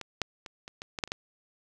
clicks, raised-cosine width 0.2 ms, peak -21 / -10 / -24 / -25 / -22 / -18 / -10 / -29 / -14 dBFS, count 9, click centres 0.013 / 0.217 / 0.462 / 0.679 / 0.819 / 0.988 / 1.038 / 1.076 / 1.119 s, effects none

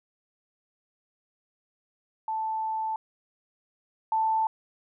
sine tone pair in turn, 880 / 883.4 Hz, A5 / A5, 0 / +7 cents, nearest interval unison, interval 7 cents, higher second, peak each -27 / -22 dBFS, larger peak second, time 2.28-2.96 / 4.12-4.47 s, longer first, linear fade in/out 2 ms, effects none

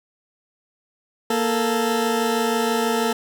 20% pulse tone pair together, 233.1 / 440 Hz, A#3 / A4, 0 / 0 cents, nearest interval major seventh, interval 1100 cents, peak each -17 dBFS, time 1.3-3.13 s, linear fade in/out 5 ms, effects none

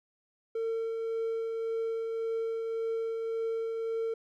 triangle tone with tremolo, 452.9 Hz, A#4, 50 cents flat, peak -26 dBFS, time 0.55-4.14 s, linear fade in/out 5 ms, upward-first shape triangle, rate 1.8 Hz, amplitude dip 35%, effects tanh soft clip ceiling -23 dBFS

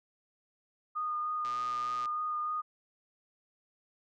sine tone with vibrato, 1226 Hz, D#6, 26 cents flat, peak -31 dBFS, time 0.95-2.62 s, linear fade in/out 20 ms, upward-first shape sine, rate 3.3 Hz, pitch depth 13 cents each way
click train, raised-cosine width 0.2 ms, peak -30 dBFS, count 75, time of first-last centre 1.45-2.057 s, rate 122 Hz
effects none

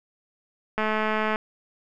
click train, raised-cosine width 0.5 ms, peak -11 dBFS, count 126, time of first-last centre 0.78-1.359 s, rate 216 Hz, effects none

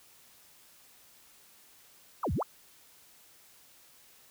sine exponential two-way sweep, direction down then up, 1415 to 65.41 to 1415 Hz, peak -28 dBFS, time 2.23-2.43 s, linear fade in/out 5 ms, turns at 2.33 s, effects white hiss -59 dBFS RMS until 4.3 s

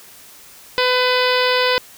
harmonic tone, 502 Hz, B4, 28 cents sharp, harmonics 1 / 2 / 3 / 4 / 5 / 6 / 7 / 8 / 9 / 10, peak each -18 / -21 / -23 / -24 / -25 / -26 / -26 / -27 / -28 / -28 dBFS, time 0.78-1.78 s, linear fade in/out 0 ms, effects white hiss -43 dBFS RMS until 1.97 s

